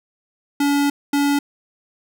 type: tone pair in turn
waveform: square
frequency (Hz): 285 / 285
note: C#4 / C#4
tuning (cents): +48 / +48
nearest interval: unison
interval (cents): 0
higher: neither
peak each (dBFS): -16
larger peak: neither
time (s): 0.6-0.9 / 1.13-1.39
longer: first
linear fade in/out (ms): 5
effects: none